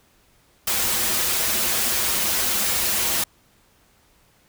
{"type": "noise with comb filter", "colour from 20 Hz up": "white", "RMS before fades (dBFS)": -22, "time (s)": [0.67, 3.24], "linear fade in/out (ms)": 5, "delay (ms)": 6.9, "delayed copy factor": -0.85, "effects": ["pink hiss -59 dBFS RMS until 4.48 s"]}